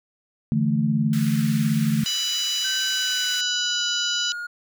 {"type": "chord", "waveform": "sine", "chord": "D suspended second", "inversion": "none", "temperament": "just", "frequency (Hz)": [146.83, 165.19, 220.2], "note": ["D3", "E3", "A3"], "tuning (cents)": [0, 4, 2], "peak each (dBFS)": [-23, -25, -21], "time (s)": [0.52, 2.04], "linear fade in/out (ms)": 0}
{"type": "high-pass noise", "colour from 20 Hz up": "pink", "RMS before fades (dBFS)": -37, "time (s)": [1.13, 3.41], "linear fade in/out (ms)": 2, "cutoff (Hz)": 1300, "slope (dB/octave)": 48}
{"type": "harmonic tone", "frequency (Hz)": 987.8, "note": "B5", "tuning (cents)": 0, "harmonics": [3, 4, 5, 6, 7], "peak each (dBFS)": [-26, -28, -30, -32, -33], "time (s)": [2.06, 4.32], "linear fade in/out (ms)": 0}
{"type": "tone with pitch glide", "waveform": "triangle", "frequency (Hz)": [1541, 1429.5], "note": ["G6", "F6"], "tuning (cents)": [-30, 40], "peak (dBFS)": -27, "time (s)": [2.64, 4.47], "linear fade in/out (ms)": 10, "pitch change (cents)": -130, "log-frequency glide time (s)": [2.88, 3.87]}
{"effects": []}